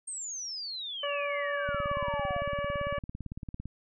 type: exponential sweep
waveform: sine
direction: down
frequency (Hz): 8650 to 659.3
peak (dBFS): -35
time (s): 0.07-2.42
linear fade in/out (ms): 10
type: harmonic tone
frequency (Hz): 573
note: D5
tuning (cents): -43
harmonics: 1 / 2 / 3 / 4 / 5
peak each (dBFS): -32 / -36 / -40 / -43 / -47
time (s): 1.03-2.99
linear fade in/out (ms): 5
type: click train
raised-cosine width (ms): 5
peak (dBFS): -26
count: 36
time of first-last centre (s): 1.69-3.656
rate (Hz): 17.8
effects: none